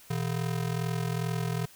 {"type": "ring-modulated tone", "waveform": "square", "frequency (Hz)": 141.7, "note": "C#3", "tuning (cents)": 38, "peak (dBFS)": -26, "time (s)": [0.1, 1.66], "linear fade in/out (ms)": 5, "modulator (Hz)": 21.2, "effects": ["white hiss -54 dBFS RMS until 1.75 s"]}